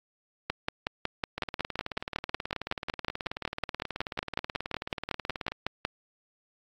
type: two click trains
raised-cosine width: 0.3 ms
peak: -12 / -17 dBFS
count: 30 / 78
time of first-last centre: 0.5-5.851 / 1.38-5.52 s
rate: 5.42 / 18.6 Hz
effects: AAC 48 kbps